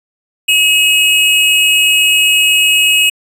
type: tone pair together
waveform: square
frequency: 2559 / 2887 Hz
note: D#7 / F#7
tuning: +48 / -43 cents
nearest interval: major second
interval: 209 cents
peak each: -11 dBFS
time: 0.48-3.1 s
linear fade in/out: 10 ms
effects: resampled to 32000 Hz